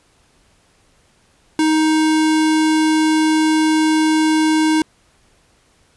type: tone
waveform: square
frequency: 313.1 Hz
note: D#4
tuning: 11 cents sharp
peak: -13 dBFS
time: 1.59-4.82 s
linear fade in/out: 2 ms
effects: pink hiss -56 dBFS RMS until 5.96 s + resampled to 24000 Hz